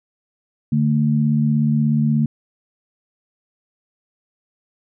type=tone pair together; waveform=sine; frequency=146.83 / 223.5 Hz; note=D3 / A3; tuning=0 / +27 cents; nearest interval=perfect fifth; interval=727 cents; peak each=-17 dBFS; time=0.72-2.26 s; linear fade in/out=5 ms; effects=none